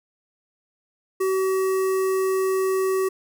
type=tone with notch filter; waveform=square; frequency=380 Hz; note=F#4; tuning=46 cents sharp; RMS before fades=-22 dBFS; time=1.2-3.09 s; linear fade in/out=10 ms; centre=3600 Hz; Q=0.63; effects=none

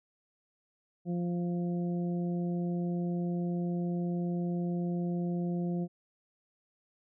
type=harmonic tone; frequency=174.61 Hz; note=F3; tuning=in tune; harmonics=1 / 2 / 3 / 4; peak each=-30 / -38 / -45 / -47 dBFS; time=1.05-5.88 s; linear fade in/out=50 ms; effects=none

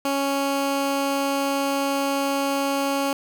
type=tone; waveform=15% pulse; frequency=277.2 Hz; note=C#4; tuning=in tune; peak=-15 dBFS; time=0.05-3.13 s; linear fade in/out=2 ms; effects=none

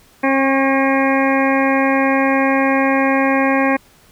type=harmonic tone with a mistuned harmonic; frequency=269.7 Hz; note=C#4; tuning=47 cents flat; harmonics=1 / 2 / 3 / 4 / 6 / 7 / 8 / 9; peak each=-16 / -19 / -21 / -22 / -24 / -24 / -25 / -26 dBFS; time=0.23-3.77 s; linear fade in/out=10 ms; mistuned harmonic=4; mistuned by=+22 cents; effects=pink hiss -50 dBFS RMS until 4.11 s

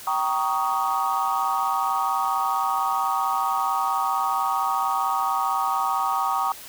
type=chord; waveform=sine; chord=Eb dominant seventh; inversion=first; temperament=just; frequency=777.8 / 933.4 / 1120.1 / 1244.5 Hz; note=G5 / Bb5 / Db6 / Eb6; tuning=-14 / +2 / +18 / 0 cents; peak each=-26 dBFS; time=0.07-6.52 s; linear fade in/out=2 ms; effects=tanh soft clip ceiling -12 dBFS + white hiss -41 dBFS RMS until 6.68 s

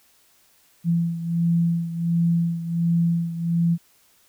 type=beating tone pair; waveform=sine; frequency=168.6 / 170 Hz; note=E3 / F3; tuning=+39 / -46 cents; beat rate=1.4 Hz; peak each=-20 / -25 dBFS; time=0.84-3.78 s; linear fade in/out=50 ms; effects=white hiss -59 dBFS RMS until 4.28 s

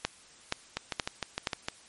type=two click trains; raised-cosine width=0.2 ms; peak=-13 / -10 dBFS; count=7 / 4; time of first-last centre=0.77-1.685 / 0.05-1.472 s; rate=6.56 / 2.11 Hz; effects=white hiss -55 dBFS RMS until 1.88 s + MP3 48 kbps

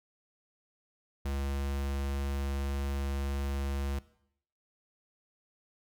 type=tone; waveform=square; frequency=69.3 Hz; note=C#2; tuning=in tune; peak=-32 dBFS; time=1.25-3.99 s; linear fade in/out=5 ms; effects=noise-tail reverb RT60 0.7 s tail -18 dB re dry

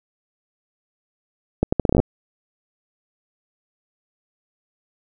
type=accelerating click train; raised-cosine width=2 ms; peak=-3 dBFS; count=11; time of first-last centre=1.63-2 s; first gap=95 ms; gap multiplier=0.76; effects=none

